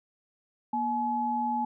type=tone pair together; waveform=sine; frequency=238.9 / 851.3 Hz; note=A#3 / G#5; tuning=+43 / +43 cents; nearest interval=octave + minor seventh; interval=2200 cents; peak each=-32 / -27 dBFS; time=0.73-1.65 s; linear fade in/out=5 ms; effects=none